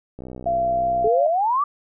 click train, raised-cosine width 2 ms, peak -22 dBFS, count 57, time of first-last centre 0.19-1.073 s, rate 63.4 Hz
sine tone with pitch glide, 683 to 689.3 Hz, F5 to F5, -39 to -23 cents, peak -18 dBFS, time 0.46-1.27 s, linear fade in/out 5 ms, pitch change +16 cents, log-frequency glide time 0.72-0.85 s
sine exponential sweep, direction up, 415.3 to 1197 Hz, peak -17 dBFS, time 1.04-1.64 s, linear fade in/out 5 ms
effects none

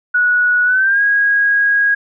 sine tone with pitch glide, 1465 to 1644.4 Hz, F#6 to G#6, -18 to -18 cents, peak -10 dBFS, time 0.14-1.95 s, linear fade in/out 10 ms, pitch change +200 cents, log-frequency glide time 0.65-1.02 s, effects none

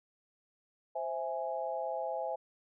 sine chord, C augmented, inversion none, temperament equal, 523.3 / 659.3 / 830.6 Hz, C5 / E5 / G#5, 0 / 0 / 0 cents, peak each -38 / -37 / -38 dBFS, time 0.95-2.36 s, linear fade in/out 10 ms, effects none

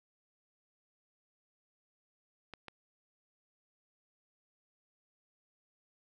clicks, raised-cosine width 0.3 ms, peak -29 dBFS, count 2, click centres 2.537 / 2.683 s, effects none

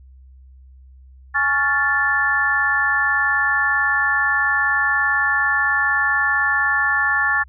harmonic tone with a mistuned harmonic, 278.3 Hz, C#4, 7 cents sharp, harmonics 3 / 4 / 5 / 6, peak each -27 / -24 / -23 / -17 dBFS, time 1.34-7.44 s, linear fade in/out 20 ms, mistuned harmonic 6, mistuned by +82 cents, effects added 65 Hz sine -42 dBFS peak until 7.48 s

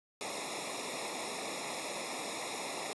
pink noise with comb filter, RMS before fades -39 dBFS, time 0.21-2.93 s, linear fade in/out 0 ms, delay 0.65 ms, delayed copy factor -0.95, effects high-pass 200 Hz 12 dB/octave + resampled to 24000 Hz

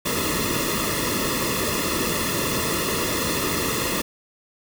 pink noise with comb filter, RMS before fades -24 dBFS, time 0.05-4.02 s, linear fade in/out 10 ms, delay 1.3 ms, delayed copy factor -0.9, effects none

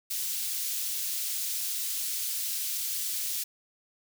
white high-pass noise, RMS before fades -32 dBFS, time 0.1-3.44 s, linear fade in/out 10 ms, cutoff 3600 Hz, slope 12 dB/octave, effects none

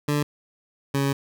20% pulse tone pair in turn, 146.83 / 138.74 Hz, D3 / C#3, 0 / +2 cents, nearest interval minor second, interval 98 cents, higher first, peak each -16 dBFS, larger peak neither, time 0.08-0.23 / 0.94-1.13 s, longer second, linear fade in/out 5 ms, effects none

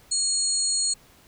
sine tone cluster, 4312 / 6830 / 8120 Hz, C#8 / G#8 / B8, -49 / +48 / +47 cents, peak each -26 dBFS, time 0.11-0.94 s, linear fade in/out 10 ms, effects pink hiss -55 dBFS RMS until 1.27 s

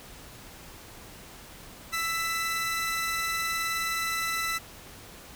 sawtooth tone pair together, 1324 / 1995.6 Hz, E6 / B6, +7 / +17 cents, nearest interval perfect fifth, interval 710 cents, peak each -27 dBFS, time 1.92-4.59 s, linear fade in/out 20 ms, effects pink hiss -47 dBFS RMS until 5.35 s

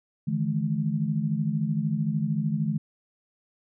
sine tone cluster, 149.7 / 162.9 / 213.5 Hz, D3 / E3 / G#3, +33 / -20 / +48 cents, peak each -28 dBFS, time 0.27-2.78 s, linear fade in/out 10 ms, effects none

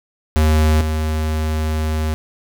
square tone pair in turn, 77.6 / 77.95 Hz, D#2 / D#2, -4 / +4 cents, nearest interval unison, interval 8 cents, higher second, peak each -12 / -18 dBFS, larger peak first, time 0.36-0.81 / 0.81-2.14 s, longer second, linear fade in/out 0 ms, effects none

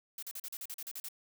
blue noise bursts, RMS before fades -42 dBFS, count 11, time 0.18-1.086 s, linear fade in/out 2 ms, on 46 ms, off 40 ms, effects none

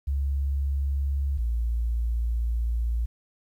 sine tone pair in turn, 69.3 / 57.84 Hz, C#2 / A#1, 0 / -13 cents, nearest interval minor third, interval 313 cents, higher first, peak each -23 dBFS, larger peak neither, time 0.07-1.38 / 1.38-3.06 s, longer second, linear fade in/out 10 ms, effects 10-bit

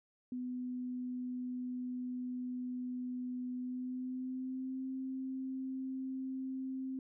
sine tone with pitch glide, 250 to 262.7 Hz, B3 to C4, +21 to +7 cents, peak -37 dBFS, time 0.32-6.99 s, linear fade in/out 2 ms, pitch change +86 cents, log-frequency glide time 3.54-4.87 s, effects none

